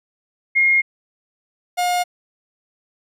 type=tone pair in turn; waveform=sine / 45% pulse; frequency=2140 / 714.1 Hz; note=C7 / F5; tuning=+38 / +38 cents; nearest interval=octave + perfect fifth; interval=1900 cents; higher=first; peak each=-12 / -17 dBFS; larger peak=first; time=0.55-0.82 / 1.77-2.04 s; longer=neither; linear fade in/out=20 ms; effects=resampled to 32000 Hz